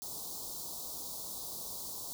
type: band-stop noise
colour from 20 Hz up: white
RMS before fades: -42 dBFS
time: 0.02-2.13 s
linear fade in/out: 0 ms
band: 1100 to 3800 Hz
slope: 48 dB/octave
effects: none